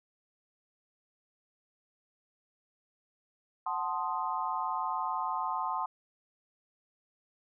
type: chord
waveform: sine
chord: F# diminished seventh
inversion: none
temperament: equal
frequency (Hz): 740 / 880 / 1046.5 / 1244.5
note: F#5 / A5 / C6 / Eb6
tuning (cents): 0 / 0 / 0 / 0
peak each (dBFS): -38 / -35 / -34 / -38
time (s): 3.66-5.86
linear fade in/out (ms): 5
effects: none